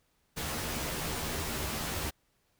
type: noise with comb filter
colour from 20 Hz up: pink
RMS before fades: -35 dBFS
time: 0.36-2.11 s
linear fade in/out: 20 ms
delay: 13 ms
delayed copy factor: +0.7
effects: pink hiss -73 dBFS RMS until 2.59 s